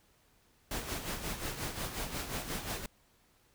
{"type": "noise with tremolo", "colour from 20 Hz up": "pink", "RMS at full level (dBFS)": -36, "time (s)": [0.71, 2.86], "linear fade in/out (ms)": 2, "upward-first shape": "sine", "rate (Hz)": 5.6, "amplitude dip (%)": 60, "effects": ["pink hiss -68 dBFS RMS until 3.54 s"]}